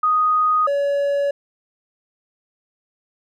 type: tone pair in turn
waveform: sine / triangle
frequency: 1244.5 / 566.3 Hz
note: D#6 / C#5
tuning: 0 / +37 cents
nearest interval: octave + major second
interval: 1363 cents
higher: first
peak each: -14 / -15 dBFS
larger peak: first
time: 0.03-0.67 / 0.67-1.31 s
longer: neither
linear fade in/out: 5 ms
effects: none